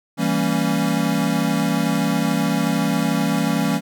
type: chord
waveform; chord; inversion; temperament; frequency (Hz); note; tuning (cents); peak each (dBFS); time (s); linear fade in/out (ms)
square; E diminished seventh; none; equal with one note detuned; 164.81 / 196 / 229.6 / 277.2; E3 / G3 / Bb3 / Db4; 0 / 0 / -26 / 0; -24; 0.17-3.81; 50
effects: none